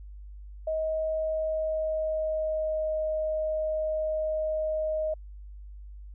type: tone with pitch glide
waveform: sine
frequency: 632 to 624 Hz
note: D#5 to D#5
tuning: +27 to +5 cents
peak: -26 dBFS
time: 0.67-5.14 s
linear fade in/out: 5 ms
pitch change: -22 cents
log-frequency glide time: 1.1-2.98 s
effects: added 50 Hz sine -41 dBFS peak until 6.14 s